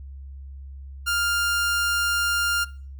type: tone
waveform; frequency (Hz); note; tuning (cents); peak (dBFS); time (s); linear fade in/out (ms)
sawtooth; 1400; F6; +4; -18; 1.06-2.65; 20
effects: noise-tail reverb RT60 0.4 s tail -19 dB re dry + added 68 Hz sine -36 dBFS peak until 2.99 s